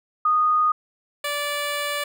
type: tone pair in turn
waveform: sine / 10% pulse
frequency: 1236 / 581.5 Hz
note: D#6 / D5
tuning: -12 / -17 cents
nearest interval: octave + minor second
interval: 1305 cents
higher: first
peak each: -16 dBFS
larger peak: neither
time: 0.25-0.72 / 1.24-2.04 s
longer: second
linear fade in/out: 5 ms
effects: none